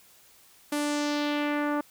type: tone with low-pass filter sweep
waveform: sawtooth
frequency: 293.7 Hz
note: D4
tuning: in tune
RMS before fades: -28 dBFS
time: 0.72-1.81 s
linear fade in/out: 5 ms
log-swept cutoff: 12000 to 1200 Hz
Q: 1.7
effects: white hiss -57 dBFS RMS until 1.9 s